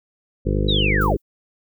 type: harmonic tone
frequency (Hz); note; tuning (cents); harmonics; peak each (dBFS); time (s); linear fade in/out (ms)
50.7; G#1; -41; 1 / 2 / 3 / 4 / 6 / 7 / 8 / 9 / 10; -21 / -24 / -26 / -27 / -29 / -29 / -30 / -31 / -31; 0.45-1.17; 20
type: linear sweep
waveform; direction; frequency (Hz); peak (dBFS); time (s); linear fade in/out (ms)
sine; down; 3951 to 260; -19; 0.68-1.17; 10
type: noise with exponential decay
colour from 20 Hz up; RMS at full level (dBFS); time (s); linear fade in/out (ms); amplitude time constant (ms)
violet; -33; 1.01-1.22; 5; 44
effects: none